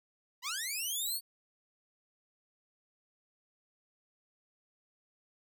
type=linear sweep; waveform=10% pulse; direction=up; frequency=932.3 to 4525 Hz; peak=-26 dBFS; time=0.42-1.21 s; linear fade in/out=50 ms; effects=none